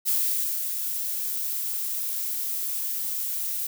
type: noise with ADSR envelope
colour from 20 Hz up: violet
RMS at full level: -23 dBFS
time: 0.05-3.67 s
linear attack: 32 ms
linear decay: 520 ms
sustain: -6 dB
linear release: 6 ms
effects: none